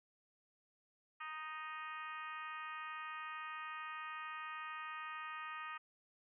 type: harmonic tone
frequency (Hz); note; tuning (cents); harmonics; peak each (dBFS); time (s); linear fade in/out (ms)
311.1; D#4; 0; 3 / 4 / 5 / 6 / 7 / 8 / 9 / 10; -54 / -46 / -56 / -50 / -60 / -53 / -60 / -64; 1.2-5.78; 10
effects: none